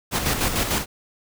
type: noise with tremolo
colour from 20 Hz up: pink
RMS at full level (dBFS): -21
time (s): 0.11-0.86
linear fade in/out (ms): 50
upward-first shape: square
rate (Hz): 6.7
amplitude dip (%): 50
effects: none